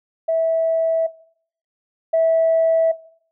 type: tone pair in turn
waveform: sine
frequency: 653 / 653 Hz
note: E5 / E5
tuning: -17 / -17 cents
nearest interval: unison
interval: 0 cents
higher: neither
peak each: -15 / -12 dBFS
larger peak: second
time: 0.28-1.07 / 2.13-2.92 s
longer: neither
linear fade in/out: 10 ms
effects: noise-tail reverb RT60 0.6 s tail -19 dB re dry + tanh soft clip ceiling -9 dBFS